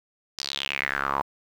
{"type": "tone with band-pass filter sweep", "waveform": "sawtooth", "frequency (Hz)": 69.3, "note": "C#2", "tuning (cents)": 0, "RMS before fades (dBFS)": -29, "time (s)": [0.38, 1.22], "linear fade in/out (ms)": 10, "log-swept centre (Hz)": [5200, 930], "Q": 5.2, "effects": ["9-bit"]}